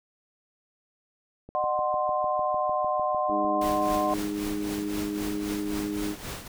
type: click train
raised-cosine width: 2 ms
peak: -30 dBFS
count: 14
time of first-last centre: 1.49-3.448 s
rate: 6.64 Hz
type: chord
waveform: sine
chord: C diminished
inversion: first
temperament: equal with one note detuned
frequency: 607.3 / 740 / 1046.5 Hz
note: Eb5 / Gb5 / C6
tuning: -42 / 0 / 0 cents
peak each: -28 dBFS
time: 1.55-4.14 s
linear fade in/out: 0 ms
type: harmonic tone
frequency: 102.7 Hz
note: G#2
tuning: 19 cents flat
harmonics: 2 / 3 / 4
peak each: -36 / -29 / -37 dBFS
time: 3.28-6.16 s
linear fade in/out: 50 ms
type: noise with tremolo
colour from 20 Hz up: pink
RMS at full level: -35 dBFS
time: 3.61-6.48 s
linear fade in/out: 5 ms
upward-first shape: triangle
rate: 3.8 Hz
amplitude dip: 70%
effects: none